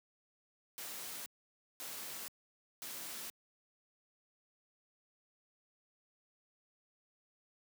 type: noise bursts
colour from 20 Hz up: white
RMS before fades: -45 dBFS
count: 3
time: 0.78-3.3 s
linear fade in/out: 0 ms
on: 480 ms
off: 540 ms
effects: high-pass 150 Hz 12 dB/octave